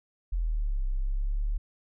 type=exponential two-way sweep; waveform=sine; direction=down then up; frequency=43.65 to 32.2 to 37.25 Hz; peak=-25 dBFS; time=0.32-1.58 s; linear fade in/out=10 ms; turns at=0.86 s; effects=none